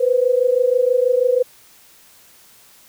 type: tone pair together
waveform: sine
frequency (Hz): 487.8 / 514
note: B4 / C5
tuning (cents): -21 / -31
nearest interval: minor second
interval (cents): 90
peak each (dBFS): -16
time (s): 0-1.43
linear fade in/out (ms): 10
effects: white hiss -49 dBFS RMS until 2.88 s